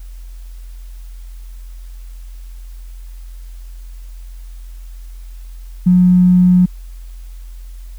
triangle tone with tanh clipping, 180.6 Hz, F#3, 42 cents flat, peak -6 dBFS, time 5.86-6.66 s, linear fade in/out 10 ms, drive 3 dB, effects added 43 Hz sine -29 dBFS peak until 7.98 s + white hiss -51 dBFS RMS until 7.98 s

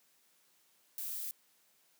violet noise, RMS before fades -40 dBFS, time 0.98-1.31 s, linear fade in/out 0 ms, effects white hiss -70 dBFS RMS until 1.99 s + high-pass 150 Hz 12 dB/octave

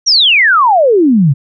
sine exponential sweep, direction down, 5920 to 127.9 Hz, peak -5 dBFS, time 0.06-1.34 s, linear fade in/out 20 ms, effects none

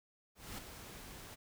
pink noise with ADSR envelope, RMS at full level -44 dBFS, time 0.35-1.36 s, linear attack 230 ms, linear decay 9 ms, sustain -7 dB, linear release 24 ms, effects none

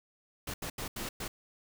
pink noise bursts at uneven times, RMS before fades -38 dBFS, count 5, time 0.47-0.54 / 0.62-0.7 / 0.78-0.88 / 0.96-1.09 / 1.2-1.28 s, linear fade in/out 5 ms, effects none

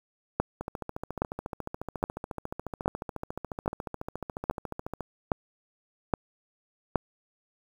two click trains, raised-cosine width 1 ms, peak -20 / -9 dBFS, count 63 / 9, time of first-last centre 0.61-5.007 / 0.4-6.957 s, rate 14.1 / 1.22 Hz, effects 8-bit

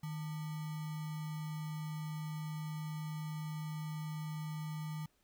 sine tone with sample-and-hold, 154.9 Hz, D#3, 7 cents flat, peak -38 dBFS, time 0.03-5.06 s, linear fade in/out 5 ms, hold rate 1050 Hz, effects pink hiss -75 dBFS RMS until 5.23 s

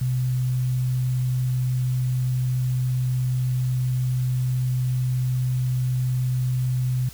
sine tone, 126.9 Hz, B2, 47 cents sharp, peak -20 dBFS, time 0.01-7.09 s, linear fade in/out 5 ms, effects added 60 Hz sine -44 dBFS peak until 7.13 s + white hiss -45 dBFS RMS until 7.13 s

